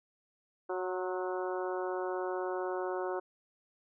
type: harmonic tone with a mistuned harmonic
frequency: 184.1 Hz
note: F#3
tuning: 8 cents flat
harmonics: 2 / 3 / 4 / 5 / 6 / 7 / 8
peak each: -35 / -39 / -41 / -43 / -45 / -46 / -47 dBFS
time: 0.69-3.2 s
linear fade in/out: 10 ms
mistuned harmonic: 6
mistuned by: -35 cents
effects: none